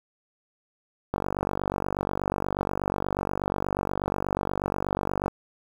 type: click train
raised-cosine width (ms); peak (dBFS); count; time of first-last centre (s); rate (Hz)
1; -12; 201; 1.14-5.281; 48.3
effects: 7-bit